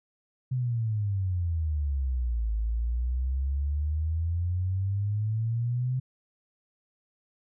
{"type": "exponential two-way sweep", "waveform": "sine", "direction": "down then up", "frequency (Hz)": [130, 53.5, 130], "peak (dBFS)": -25, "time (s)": [0.51, 6], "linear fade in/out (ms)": 10, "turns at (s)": 2.53, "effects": []}